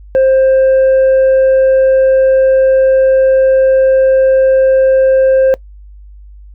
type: tone with tanh clipping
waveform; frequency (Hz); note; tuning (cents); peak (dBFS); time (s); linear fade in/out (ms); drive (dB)
triangle; 528; C5; +16; -6; 0.15-5.54; 0; 7
effects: noise-tail reverb RT60 0.1 s tail -22 dB re dry + added 50 Hz sine -32 dBFS peak until 6.54 s